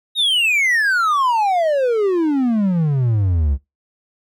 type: exponential sweep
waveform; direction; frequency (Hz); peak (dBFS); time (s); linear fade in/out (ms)
triangle; down; 3807 to 65.41; -12; 0.15-3.58; 50
effects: noise-tail reverb RT60 0.2 s tail -21 dB re dry